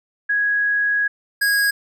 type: tone pair in turn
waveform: sine / square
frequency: 1661.2 / 1646.9 Hz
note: G#6 / G#6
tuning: 0 / -15 cents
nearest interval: unison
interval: 15 cents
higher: first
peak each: -16 dBFS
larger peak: neither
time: 0.29-1.08 / 1.41-1.71 s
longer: first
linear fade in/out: 10 ms
effects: none